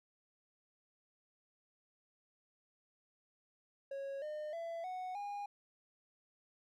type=tone with pitch steps; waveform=triangle; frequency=550 / 606.7 / 669.4 / 738.4 / 814.6 Hz; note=C#5 / D#5 / E5 / F#5 / G#5; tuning=-14 / -44 / +26 / -4 / -34 cents; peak=-38 dBFS; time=3.91-5.46 s; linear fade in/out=5 ms; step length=310 ms; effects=none